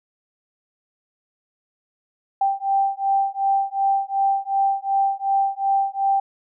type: beating tone pair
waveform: sine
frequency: 784 / 786.7 Hz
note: G5 / G5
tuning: 0 / +6 cents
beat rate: 2.7 Hz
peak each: -21 dBFS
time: 2.41-6.2 s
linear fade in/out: 5 ms
effects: none